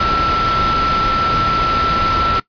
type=tone in noise; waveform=sine; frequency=1337 Hz; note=E6; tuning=24 cents sharp; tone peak=-14 dBFS; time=0-2.4 s; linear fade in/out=5 ms; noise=pink; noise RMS=-20 dBFS; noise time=0-2.4 s; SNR=+3 dB; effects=noise-tail reverb RT60 0.1 s tail -18 dB re dry + resampled to 11025 Hz